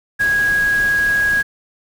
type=tone in noise; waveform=sine; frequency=1652 Hz; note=G#6; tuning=10 cents flat; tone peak=-13 dBFS; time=0.19-1.43 s; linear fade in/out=20 ms; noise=pink; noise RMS=-30 dBFS; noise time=0.19-1.43 s; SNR=+14 dB; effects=none